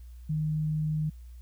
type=tone; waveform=sine; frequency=154.4 Hz; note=D#3; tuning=13 cents flat; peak=-26 dBFS; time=0.29-1.1 s; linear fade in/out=10 ms; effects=added 60 Hz sine -43 dBFS peak until 1.41 s + white hiss -67 dBFS RMS until 1.41 s